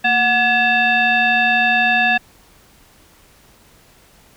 sine tone with frequency modulation, 1700 Hz, G#6, 40 cents sharp, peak -12 dBFS, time 0.04-2.18 s, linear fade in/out 10 ms, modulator 964 Hz, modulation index 1.3, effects pink hiss -50 dBFS RMS until 4.36 s

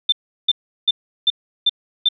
sine tone bursts, 3563 Hz, A7, 21 cents sharp, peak -11 dBFS, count 6, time 0.09-2.088 s, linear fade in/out 5 ms, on 33 ms, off 360 ms, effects none

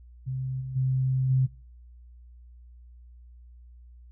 sine tone with level steps, 130.7 Hz, C3, 1 cent flat, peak -28 / -32 / -22 / -19 dBFS, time 0.26-1.47 s, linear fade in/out 20 ms, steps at 0.6 / 0.75 / 1.29 s, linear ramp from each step 20 ms, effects noise-tail reverb RT60 0.4 s tail -23 dB re dry + added 60 Hz sine -47 dBFS peak until 4.11 s

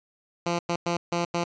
10% pulse tone bursts at uneven times, 172.1 Hz, F3, 25 cents flat, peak -16 dBFS, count 5, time 0.46-0.59 / 0.69-0.76 / 0.86-0.97 / 1.12-1.25 / 1.34-1.44 s, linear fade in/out 5 ms, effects resampled to 16000 Hz

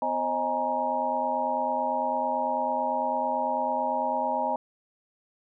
sine tone cluster, 253.1 / 534 / 623 / 832 / 941 Hz, B3 / C5 / D#5 / G#5 / A#5, +43 / +35 / +2 / +3 / +16 cents, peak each -36 / -34 / -31 / -29 / -29 dBFS, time 0.02-4.56 s, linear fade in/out 2 ms, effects none

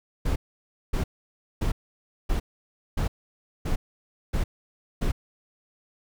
brown noise bursts, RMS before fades -24 dBFS, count 8, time 0.25-5.12 s, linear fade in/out 10 ms, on 110 ms, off 570 ms, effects none

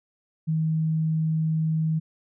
sine tone, 158.8 Hz, D#3, 36 cents sharp, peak -21 dBFS, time 0.47-2 s, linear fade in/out 20 ms, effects none

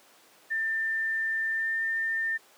sine tone with pitch glide, 1790 to 1803.5 Hz, A6 to A6, +29 to +42 cents, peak -26 dBFS, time 0.5-2.38 s, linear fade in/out 20 ms, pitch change +13 cents, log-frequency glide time 1.52-1.78 s, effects pink hiss -57 dBFS RMS until 2.57 s + high-pass 400 Hz 12 dB/octave

